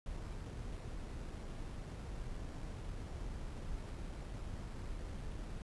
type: noise with sample-and-hold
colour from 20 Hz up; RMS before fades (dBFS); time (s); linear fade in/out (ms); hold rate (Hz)
brown; -44; 0.06-5.62; 2; 6300
effects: resampled to 24000 Hz